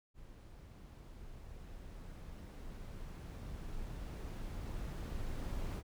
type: noise with level ramp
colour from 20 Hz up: brown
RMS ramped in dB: -54 to -39 dBFS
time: 0.14-5.83 s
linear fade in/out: 50 ms
effects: none